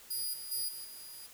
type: tone with level steps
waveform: 5% pulse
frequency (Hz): 4885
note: D#8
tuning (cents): -33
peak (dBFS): -27 / -35 / -26 / -35 / -40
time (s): 0.1-1.27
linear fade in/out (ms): 10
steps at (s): 0.33 / 0.51 / 0.68 / 0.84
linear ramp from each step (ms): 10
effects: white hiss -55 dBFS RMS until 1.33 s